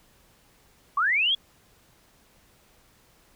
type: linear sweep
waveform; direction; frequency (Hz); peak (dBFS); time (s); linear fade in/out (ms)
sine; up; 1070 to 3401; -20; 0.97-1.35; 5
effects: pink hiss -60 dBFS RMS until 3.35 s